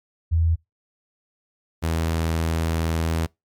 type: tone pair in turn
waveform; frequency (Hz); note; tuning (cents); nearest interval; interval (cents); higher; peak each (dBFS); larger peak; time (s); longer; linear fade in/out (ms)
sine / sawtooth; 82.41 / 81.65; E2 / E2; 0 / -16; unison; 16; first; -16 / -17; first; 0.31-0.56 / 1.82-3.27; second; 20
effects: noise-tail reverb RT60 0.2 s tail -25 dB re dry + MP3 96 kbps